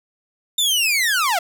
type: linear sweep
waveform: sawtooth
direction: down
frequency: 3639 to 648 Hz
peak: -13 dBFS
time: 0.58-1.39 s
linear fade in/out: 5 ms
effects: 9-bit